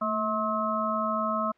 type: harmonic tone with a mistuned harmonic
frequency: 214.7 Hz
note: A3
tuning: 42 cents flat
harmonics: 1 / 3 / 5 / 6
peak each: -32 / -31 / -30 / -29 dBFS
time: 0.01-1.52 s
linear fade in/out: 10 ms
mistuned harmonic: 1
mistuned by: +57 cents
effects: white hiss -64 dBFS RMS until 1.57 s + low-pass 2000 Hz 12 dB/octave